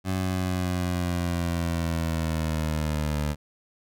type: linear sweep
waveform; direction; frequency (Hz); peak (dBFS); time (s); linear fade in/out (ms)
20% pulse; down; 94.5 to 73.7; -20; 0.04-3.36; 50
effects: none